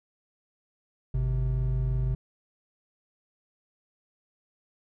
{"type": "tone pair together", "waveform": "triangle", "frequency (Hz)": [51.76, 129], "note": ["G#1", "C3"], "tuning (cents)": [-5, -24], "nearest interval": "octave + major third", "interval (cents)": 1581, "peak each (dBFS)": -25, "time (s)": [1.14, 2.15], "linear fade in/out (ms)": 5, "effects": []}